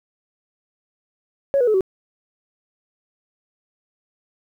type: tone with pitch steps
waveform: sine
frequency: 554.4 / 488.2 / 430 / 378.7 Hz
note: C#5 / B4 / A4 / F#4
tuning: 0 / -20 / -40 / +40 cents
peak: -13 dBFS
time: 1.54-1.808 s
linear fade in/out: 0 ms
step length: 67 ms
effects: tanh soft clip ceiling -10 dBFS + 9-bit